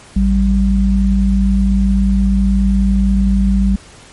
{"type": "tone pair together", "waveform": "sine", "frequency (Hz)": [55.36, 194.9], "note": ["A1", "G3"], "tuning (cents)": [11, -10], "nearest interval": "octave + minor seventh", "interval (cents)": 2179, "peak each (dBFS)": -12, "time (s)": [0.16, 3.76], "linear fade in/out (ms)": 5, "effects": ["pink hiss -40 dBFS RMS until 4.12 s", "MP3 48 kbps"]}